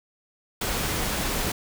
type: noise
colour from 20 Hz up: pink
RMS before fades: -27 dBFS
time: 0.61-1.52 s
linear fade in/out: 5 ms
effects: none